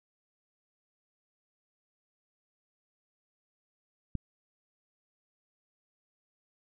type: click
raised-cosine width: 5 ms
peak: -20 dBFS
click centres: 4.153 s
effects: none